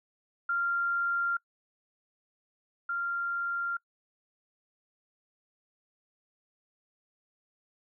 sine tone pair in turn, 1389 / 1389 Hz, F6 / F6, -10 / -10 cents, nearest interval unison, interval 0 cents, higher neither, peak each -26 / -29 dBFS, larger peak first, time 0.49-1.37 / 2.89-3.77 s, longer neither, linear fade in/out 5 ms, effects noise-tail reverb RT60 0.1 s tail -25 dB re dry

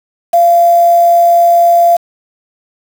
sine tone with quantisation, 688 Hz, F5, 26 cents flat, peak -4 dBFS, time 0.33-1.97 s, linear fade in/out 10 ms, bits 4, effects none

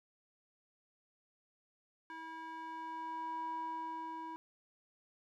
square tone with band-pass filter sweep, 323.8 Hz, E4, 31 cents flat, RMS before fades -43 dBFS, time 2.1-4.36 s, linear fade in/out 0 ms, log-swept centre 1300 to 810 Hz, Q 4.9, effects none

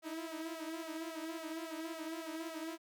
sawtooth tone with flanger, 323.4 Hz, E4, 33 cents flat, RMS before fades -43 dBFS, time 0.02-2.78 s, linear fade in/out 50 ms, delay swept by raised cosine 1.4 to 6.8 ms, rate 3.6 Hz, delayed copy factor +0.7, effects none

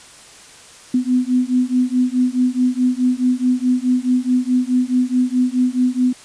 sine beating tone pair, 249.1 / 253.8 Hz, B3 / B3, +15 / +47 cents, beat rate 4.7 Hz, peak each -17 dBFS, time 0.94-6.13 s, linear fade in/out 5 ms, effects white hiss -42 dBFS RMS until 6.24 s + resampled to 22050 Hz

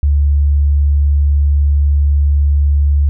sine tone, 71.9 Hz, D2, 36 cents flat, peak -8 dBFS, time 0.03-3.09 s, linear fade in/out 0 ms, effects none

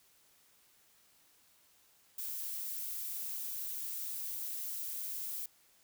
violet noise, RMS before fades -40 dBFS, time 2.18-5.46 s, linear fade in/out 5 ms, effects white hiss -67 dBFS RMS until 5.83 s

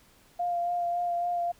sine tone with vibrato, 698.5 Hz, F5, in tune, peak -26 dBFS, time 0.39-1.52 s, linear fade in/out 10 ms, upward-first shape sine, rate 3.6 Hz, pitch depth 17 cents each way, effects pink hiss -60 dBFS RMS until 1.59 s

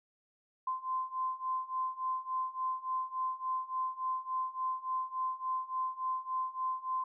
sine beating tone pair, 1034 / 1037.5 Hz, C6 / C6, -21 / -15 cents, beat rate 3.5 Hz, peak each -37 / -35 dBFS, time 0.67-7.04 s, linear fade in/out 5 ms, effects none

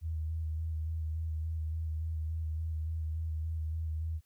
sine tone with vibrato, 79.6 Hz, D#2, 40 cents sharp, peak -32 dBFS, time 0.01-4.21 s, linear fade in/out 50 ms, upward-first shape square, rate 3.5 Hz, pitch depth 24 cents each way, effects white hiss -75 dBFS RMS until 4.25 s

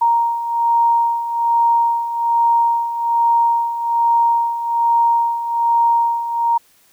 sine beating tone pair, 932.3 / 933.5 Hz, A#5 / A#5, 0 / +2 cents, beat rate 1.2 Hz, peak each -20 / -14 dBFS, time 0.01-6.58 s, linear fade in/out 10 ms, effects white hiss -54 dBFS RMS until 6.92 s

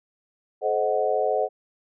sine chord, A diminished seventh, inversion none, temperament equal with one note detuned, 430.2 / 523.3 / 622.3 / 740 Hz, A4 / C5 / Eb5 / Gb5, -39 / 0 / 0 / 0 cents, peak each -26 dBFS, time 0.61-1.49 s, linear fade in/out 50 ms, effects none

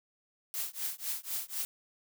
blue noise with tremolo, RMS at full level -33 dBFS, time 0.54-1.65 s, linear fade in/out 0 ms, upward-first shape triangle, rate 4 Hz, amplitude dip 100%, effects none

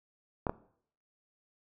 clicks, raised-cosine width 1 ms, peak -16 dBFS, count 2, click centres 0.468 / 0.495 s, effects noise-tail reverb RT60 0.6 s tail -19 dB re dry

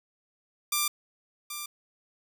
5% pulse tone with echo, 1185 Hz, D6, 15 cents sharp, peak -13 dBFS, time 0.72-0.88 s, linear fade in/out 5 ms, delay 780 ms, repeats 1, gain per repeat -10 dB, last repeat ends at 1.66 s, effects none

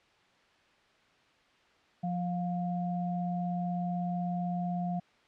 sine tone pair together, 176.8 / 707.2 Hz, F3 / F5, +22 / +22 cents, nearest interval 2 octaves, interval 2400 cents, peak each -31 / -36 dBFS, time 2.03-5 s, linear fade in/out 10 ms, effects white hiss -64 dBFS RMS until 5.27 s + low-pass 3000 Hz 12 dB/octave

